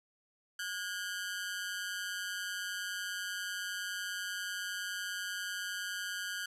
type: ring-modulated tone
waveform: sawtooth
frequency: 1537 Hz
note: G6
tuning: 35 cents flat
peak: -30 dBFS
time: 0.59-6.46 s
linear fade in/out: 5 ms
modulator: 95 Hz
effects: resampled to 32000 Hz